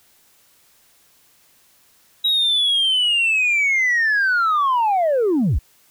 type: linear sweep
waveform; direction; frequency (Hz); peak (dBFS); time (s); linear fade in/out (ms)
sine; down; 3849 to 39.52; -13; 2.24-5.59; 10
effects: tanh soft clip ceiling -13 dBFS + white hiss -56 dBFS RMS until 5.9 s